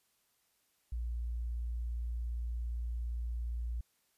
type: tone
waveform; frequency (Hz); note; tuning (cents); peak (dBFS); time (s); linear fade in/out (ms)
sine; 58.7; A#1; +13; -34; 0.92-3.81; 5
effects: white hiss -75 dBFS RMS until 4.17 s + resampled to 32000 Hz